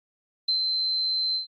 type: tone with ADSR envelope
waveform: sine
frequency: 4092 Hz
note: C8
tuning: 39 cents flat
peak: -20 dBFS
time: 0.48-1.47 s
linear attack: 7 ms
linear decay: 100 ms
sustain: -3 dB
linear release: 120 ms
effects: AAC 64 kbps